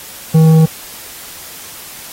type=tone with tanh clipping; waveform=sine; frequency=159.6 Hz; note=D#3; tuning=44 cents sharp; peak=-6 dBFS; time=0.34-0.66 s; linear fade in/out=10 ms; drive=9 dB; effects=white hiss -32 dBFS RMS until 2.12 s + AAC 48 kbps